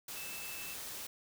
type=tone in noise; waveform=sine; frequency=2637 Hz; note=E7; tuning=in tune; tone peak=-47 dBFS; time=0.16-0.74 s; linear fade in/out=5 ms; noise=white; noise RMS=-44 dBFS; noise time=0.08-1.07 s; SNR=-6 dB; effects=none